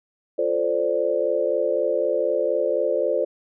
sine chord, D minor seventh, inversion first, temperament equal, 349.2 / 440 / 523.3 / 587.3 Hz, F4 / A4 / C5 / D5, 0 / 0 / 0 / 0 cents, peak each -28 / -26 / -23 / -24 dBFS, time 0.38-3.25 s, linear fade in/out 10 ms, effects none

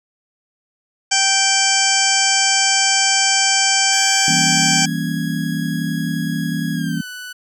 harmonic tone, 780 Hz, G5, 9 cents flat, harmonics 1 / 2 / 3 / 4 / 6 / 7 / 8 / 9 / 10, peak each -22 / -22 / -22 / -22 / -22 / -22 / -22 / -22 / -22 dBFS, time 1.11-4.86 s, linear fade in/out 10 ms
sawtooth tone with pitch glide, 1661.2 to 1488.5 Hz, G#6 to F#6, 0 to +10 cents, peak -26 dBFS, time 3.92-7.33 s, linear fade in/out 10 ms, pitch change -190 cents, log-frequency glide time 6.74-7.06 s
sine chord, E diminished seventh, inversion none, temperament equal, 164.81 / 196 / 233.1 / 277.2 Hz, E3 / G3 / Bb3 / Db4, 0 / 0 / 0 / 0 cents, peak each -22 / -26 / -25 / -26 dBFS, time 4.28-7.01 s, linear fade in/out 2 ms
effects none

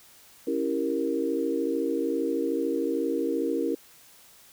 sine chord, C# diminished seventh, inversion none, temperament equal with one note detuned, 276.4 / 329.6 / 392 / 466.2 Hz, C#4 / E4 / G4 / Bb4, -5 / 0 / 0 / 0 cents, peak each -30 / -29 / -33 / -29 dBFS, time 0.47-3.75 s, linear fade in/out 5 ms, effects white hiss -54 dBFS RMS until 4.52 s

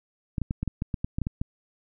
clicks, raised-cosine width 5 ms, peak -15 dBFS, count 12, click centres 0.382 / 0.417 / 0.509 / 0.63 / 0.677 / 0.821 / 0.942 / 1.045 / 1.185 / 1.217 / 1.269 / 1.415 s, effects none

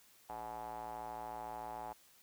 square tone with band-pass filter, 56.8 Hz, A#1, 44 cents flat, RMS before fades -45 dBFS, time 0.29-1.93 s, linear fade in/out 5 ms, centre 820 Hz, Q 6.7, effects white hiss -65 dBFS RMS until 2.22 s

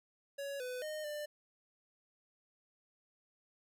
square tone with pitch steps, 560 / 501 / 614 / 595 Hz, C#5 / B4 / D#5 / D5, +18 / +25 / -23 / +22 cents, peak -40 dBFS, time 0.38-1.26 s, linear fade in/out 10 ms, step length 220 ms, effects none

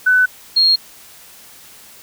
sine tone pair in turn, 1500 / 4256 Hz, F#6 / C8, +23 / +29 cents, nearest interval octave + tritone, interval 1806 cents, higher second, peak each -9 dBFS, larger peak neither, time 0.06-0.26 / 0.56-0.76 s, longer neither, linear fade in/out 10 ms, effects white hiss -42 dBFS RMS until 2.02 s

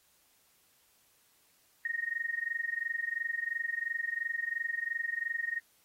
sine tone with amplitude modulation, 1861 Hz, A#6, 3 cents flat, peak -28 dBFS, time 1.85-5.6 s, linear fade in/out 2 ms, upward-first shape sine, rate 22.9 Hz, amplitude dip 90%, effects white hiss -68 dBFS RMS until 5.84 s + AAC 48 kbps

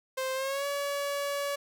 sawtooth tone with pitch glide, 523.3 to 567.4 Hz, C5 to C#5, 0 to +40 cents, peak -26 dBFS, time 0.17-1.56 s, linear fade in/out 10 ms, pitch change +140 cents, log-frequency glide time 0.34-0.66 s, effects none

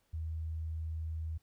sine tone, 80 Hz, D#2, 49 cents sharp, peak -35 dBFS, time 0.13-1.38 s, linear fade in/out 10 ms, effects pink hiss -75 dBFS RMS until 1.42 s

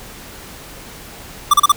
square tone bursts, 1174.7 Hz, D6, in tune, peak -7 dBFS, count 4, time 1.51-1.72 s, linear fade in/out 5 ms, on 27 ms, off 34 ms, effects pink hiss -36 dBFS RMS until 1.76 s

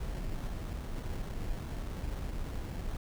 brown noise with sample-and-hold, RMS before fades -37 dBFS, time 0-2.97 s, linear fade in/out 5 ms, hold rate 2450 Hz, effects none

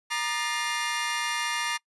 30% pulse tone cluster, 941 / 1212 / 1757 / 2101 / 2816 Hz, A#5 / D#6 / A6 / C7 / F7, +16 / -46 / -3 / +7 / +14 cents, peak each -30 / -31 / -31 / -31 / -32 dBFS, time 0.1-1.78 s, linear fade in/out 20 ms, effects noise-tail reverb RT60 0.1 s tail -24 dB re dry + resampled to 24000 Hz

